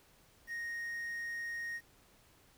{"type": "tone with quantisation", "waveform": "triangle", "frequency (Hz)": 1864.7, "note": "A#6", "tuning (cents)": 0, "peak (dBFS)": -36, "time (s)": [0.47, 1.81], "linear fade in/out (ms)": 50, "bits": 10, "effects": ["pink hiss -65 dBFS RMS until 2.57 s"]}